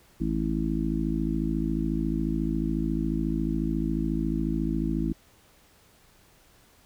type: harmonic tone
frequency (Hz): 54.1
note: A1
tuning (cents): -29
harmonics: 1 / 3 / 4 / 5 / 6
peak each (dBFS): -31 / -31 / -31 / -31 / -31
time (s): 0.2-5.13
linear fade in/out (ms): 10
effects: pink hiss -59 dBFS RMS until 6.85 s